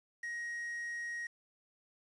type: tone with quantisation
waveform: triangle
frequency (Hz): 1884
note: A#6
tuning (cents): +18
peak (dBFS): -36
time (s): 0.23-1.27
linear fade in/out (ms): 5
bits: 9
effects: resampled to 22050 Hz